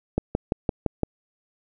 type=click train; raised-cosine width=2 ms; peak=-8 dBFS; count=6; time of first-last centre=0.18-1.033 s; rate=5.86 Hz; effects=none